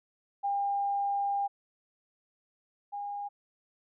sine tone pair in turn, 802 / 813.2 Hz, G5 / G#5, +39 / -37 cents, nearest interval unison, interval 24 cents, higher second, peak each -27 / -34 dBFS, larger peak first, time 0.43-1.48 / 2.92-3.29 s, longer first, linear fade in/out 20 ms, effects none

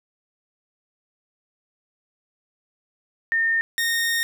sine / sawtooth tone pair in turn, 1821 / 1846.4 Hz, A#6 / A#6, -41 / -17 cents, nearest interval unison, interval 24 cents, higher second, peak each -18 / -17 dBFS, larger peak second, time 3.32-3.61 / 3.78-4.23 s, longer second, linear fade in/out 0 ms, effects none

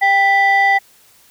sine tone pair together, 788 / 1978.2 Hz, G5 / B6, +9 / +2 cents, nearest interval octave + major third, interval 1593 cents, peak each -11 dBFS, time 0.01-0.79 s, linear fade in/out 20 ms, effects tanh soft clip ceiling -6 dBFS + white hiss -50 dBFS RMS until 1.3 s

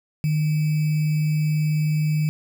sine tone with sample-and-hold, 153.1 Hz, D#3, 28 cents flat, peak -18 dBFS, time 0.24-2.29 s, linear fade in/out 0 ms, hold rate 2450 Hz, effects none

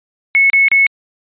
sine tone bursts, 2198 Hz, C#7, 15 cents flat, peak -7 dBFS, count 3, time 0.35-0.866 s, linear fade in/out 0 ms, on 150 ms, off 33 ms, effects resampled to 8000 Hz

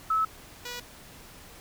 sine / 5% pulse tone pair in turn, 1300 / 486.9 Hz, E6 / B4, -24 / -25 cents, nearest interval octave + perfect fourth, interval 1701 cents, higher first, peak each -22 / -24 dBFS, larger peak first, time 0.1-0.25 / 0.65-0.8 s, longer neither, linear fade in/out 5 ms, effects pink hiss -49 dBFS RMS until 1.6 s

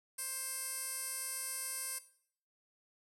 15% pulse tone with band-pass filter, 527 Hz, C5, 12 cents sharp, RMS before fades -40 dBFS, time 0.18-1.99 s, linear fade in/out 10 ms, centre 10000 Hz, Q 4.2, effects noise-tail reverb RT60 0.6 s tail -17 dB re dry

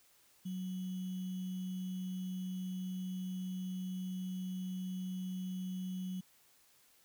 sine tone with sample-and-hold, 185 Hz, F#3, in tune, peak -37 dBFS, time 0.45-6.21 s, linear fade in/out 10 ms, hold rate 3150 Hz, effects white hiss -67 dBFS RMS until 7.04 s

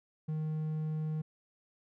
triangle tone, 155.56 Hz, D#3, in tune, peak -30 dBFS, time 0.28-1.22 s, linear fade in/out 10 ms, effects none

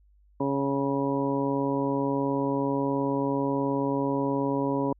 harmonic tone, 138.59 Hz, C#3, in tune, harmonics 1 / 2 / 3 / 4 / 5 / 6 / 7, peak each -34 / -27 / -31 / -32 / -42 / -41 / -32 dBFS, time 0.4-4.93 s, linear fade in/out 5 ms, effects added 50 Hz sine -57 dBFS peak until 4.99 s

